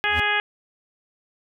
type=harmonic tone; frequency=415.3 Hz; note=G#4; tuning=in tune; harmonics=1 / 2 / 3 / 4 / 5 / 6 / 7 / 8; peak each=-33 / -27 / -31 / -23 / -27 / -27 / -30 / -33 dBFS; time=0.04-0.4 s; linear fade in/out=0 ms
type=tone with exponential growth; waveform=square; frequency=82.41 Hz; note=E2; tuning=in tune; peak=-24 dBFS; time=0.05-0.2 s; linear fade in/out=5 ms; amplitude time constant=32 ms
effects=none